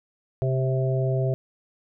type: harmonic tone with a mistuned harmonic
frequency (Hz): 130.8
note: C3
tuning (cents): 0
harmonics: 1 / 3 / 4 / 5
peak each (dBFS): -22 / -29 / -33 / -30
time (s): 0.42-1.34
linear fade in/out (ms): 0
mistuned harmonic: 4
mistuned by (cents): +24
effects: none